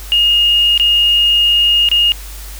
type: tone with dropouts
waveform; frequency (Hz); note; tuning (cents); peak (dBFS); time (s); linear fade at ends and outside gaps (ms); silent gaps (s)
sine; 2849; F7; +34; -8; 0.12-2.12; 0; 0.777-0.798 / 1.888-1.915
effects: added 50 Hz sine -28 dBFS peak until 2.59 s + white hiss -34 dBFS RMS until 2.59 s